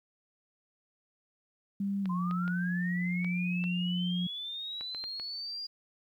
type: tone with pitch glide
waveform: sine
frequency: 198.5 to 177.87 Hz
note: G3 to F3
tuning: +22 to +32 cents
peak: -29 dBFS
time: 1.8-4.27 s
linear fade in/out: 5 ms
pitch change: -190 cents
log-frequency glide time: 2.02-2.12 s
type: clicks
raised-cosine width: 0.3 ms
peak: -28 dBFS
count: 9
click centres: 2.057 / 2.311 / 2.479 / 3.246 / 3.64 / 4.81 / 4.948 / 5.04 / 5.198 s
type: linear sweep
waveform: sine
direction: up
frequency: 1009 to 4847 Hz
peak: -36 dBFS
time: 2.09-5.67 s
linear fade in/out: 10 ms
effects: 11-bit